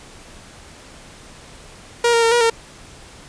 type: tone with pitch steps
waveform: sawtooth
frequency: 473.3 / 464 / 457.3 / 478.6 / 457.5 Hz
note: A#4 / A#4 / A#4 / A#4 / A#4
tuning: +26 / -8 / -33 / +46 / -32 cents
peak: -9 dBFS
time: 2.04-2.5 s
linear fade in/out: 5 ms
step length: 92 ms
effects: pink hiss -42 dBFS RMS until 3.28 s + resampled to 22050 Hz